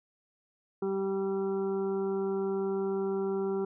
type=harmonic tone; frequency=194.2 Hz; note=G3; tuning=16 cents flat; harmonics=1 / 2 / 4 / 5 / 6 / 7; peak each=-35 / -29 / -44 / -47 / -51 / -47 dBFS; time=0.82-3.65 s; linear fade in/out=5 ms; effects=none